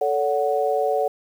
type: chord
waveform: sine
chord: F# minor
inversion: first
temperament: equal with one note detuned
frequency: 440 / 568.6 / 740 Hz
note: A4 / C#5 / F#5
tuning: 0 / +44 / 0 cents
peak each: -23 dBFS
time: 0.01-1.08 s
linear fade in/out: 5 ms
effects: 8-bit